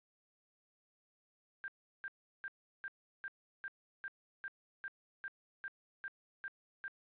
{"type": "tone bursts", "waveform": "sine", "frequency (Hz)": 1586, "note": "G6", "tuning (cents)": 20, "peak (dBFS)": -40, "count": 14, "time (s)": [1.64, 6.88], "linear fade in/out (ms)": 0, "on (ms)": 40, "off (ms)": 360, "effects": ["resampled to 8000 Hz", "11-bit"]}